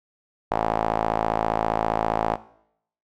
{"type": "tone with band-pass filter", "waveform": "sawtooth", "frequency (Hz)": 55, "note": "A1", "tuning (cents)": 0, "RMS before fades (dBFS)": -24, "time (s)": [0.51, 2.36], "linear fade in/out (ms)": 10, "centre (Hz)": 790, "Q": 2.7, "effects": ["noise-tail reverb RT60 0.7 s tail -18 dB re dry"]}